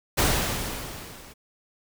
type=noise with level ramp; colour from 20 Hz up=pink; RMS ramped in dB=-20 to -47 dBFS; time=0.17-1.34 s; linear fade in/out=20 ms; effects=none